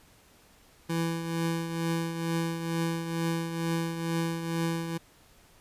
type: tone with tremolo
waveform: 25% pulse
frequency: 166.1 Hz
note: E3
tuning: 13 cents sharp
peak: -22 dBFS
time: 0.89-4.98 s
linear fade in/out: 10 ms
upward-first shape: triangle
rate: 2.2 Hz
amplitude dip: 60%
effects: pink hiss -59 dBFS RMS until 5.6 s + resampled to 32000 Hz